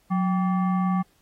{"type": "tone with frequency modulation", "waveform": "sine", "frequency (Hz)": 183.2, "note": "F#3", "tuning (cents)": -17, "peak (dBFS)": -20, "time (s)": [0.1, 1.03], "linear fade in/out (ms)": 20, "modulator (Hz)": 967, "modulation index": 0.62, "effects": ["pink hiss -64 dBFS RMS until 1.21 s", "AAC 48 kbps"]}